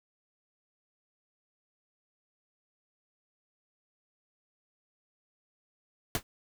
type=noise with exponential decay; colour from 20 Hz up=pink; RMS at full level=-24 dBFS; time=6.15-6.23 s; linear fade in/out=1 ms; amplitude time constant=16 ms; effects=none